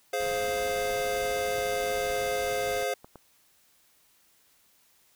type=chord; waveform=square; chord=F minor; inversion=first; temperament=just; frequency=419.1 / 523.8 / 698.5 Hz; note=Ab4 / C5 / F5; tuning=+16 / +2 / 0 cents; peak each=-34 / -31 / -33 dBFS; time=0.13-2.94 s; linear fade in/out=5 ms
type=noise; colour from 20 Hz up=pink; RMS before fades=-43 dBFS; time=0.2-2.84 s; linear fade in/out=2 ms
type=clicks; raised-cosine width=1 ms; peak=-31 dBFS; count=4; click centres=1.369 / 1.585 / 3.045 / 3.157 s
effects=white hiss -64 dBFS RMS until 5.15 s